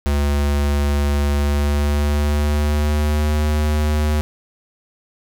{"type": "tone with pitch glide", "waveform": "square", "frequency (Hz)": [72, 75.54], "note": ["D2", "D2"], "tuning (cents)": [-34, 49], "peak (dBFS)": -16, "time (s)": [0.06, 4.21], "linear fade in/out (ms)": 0, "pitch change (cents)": 83, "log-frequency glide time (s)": [1.38, 3.4], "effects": []}